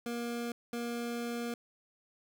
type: tone bursts at uneven times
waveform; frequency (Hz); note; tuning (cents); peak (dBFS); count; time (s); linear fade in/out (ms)
25% pulse; 236.8; A#3; +27; -31; 2; 0.06-0.52 / 0.73-1.54; 2
effects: none